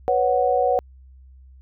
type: chord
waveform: sine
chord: B suspended second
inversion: none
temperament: equal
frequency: 493.9 / 554.4 / 740 Hz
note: B4 / C#5 / F#5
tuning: 0 / 0 / 0 cents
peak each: -21 / -22 / -20 dBFS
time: 0.08-0.79 s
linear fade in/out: 0 ms
effects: added 65 Hz sine -44 dBFS peak until 1.61 s